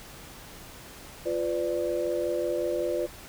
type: chord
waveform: sine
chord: B diminished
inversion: second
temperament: equal with one note detuned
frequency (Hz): 349.2 / 501.9 / 587.3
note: F4 / B4 / D5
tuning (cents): 0 / +28 / 0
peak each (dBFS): -30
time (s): 1.25-3.07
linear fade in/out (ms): 20
effects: pink hiss -46 dBFS RMS until 3.28 s